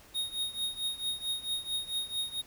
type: tone with tremolo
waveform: square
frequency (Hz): 3729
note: A#7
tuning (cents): 0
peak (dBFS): -29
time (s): 0.14-2.42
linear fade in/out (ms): 20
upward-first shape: triangle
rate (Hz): 4.5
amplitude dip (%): 90
effects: pink hiss -56 dBFS RMS until 2.46 s